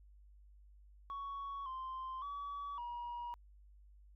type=tone with pitch steps; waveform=sine; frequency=1115 / 1044 / 1140 / 957 Hz; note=C#6 / C6 / C#6 / A#5; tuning=+10 / -4 / +48 / +45 cents; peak=-39 dBFS; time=1.1-3.34 s; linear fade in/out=0 ms; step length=560 ms; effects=tanh soft clip ceiling -39 dBFS + added 50 Hz sine -58 dBFS peak until 4.15 s